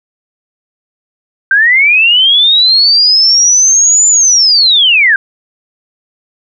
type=linear two-way sweep; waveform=sine; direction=up then down; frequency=1540 to 7130 to 1540 Hz; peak=-4 dBFS; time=1.51-5.16 s; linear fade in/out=2 ms; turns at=4.08 s; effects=none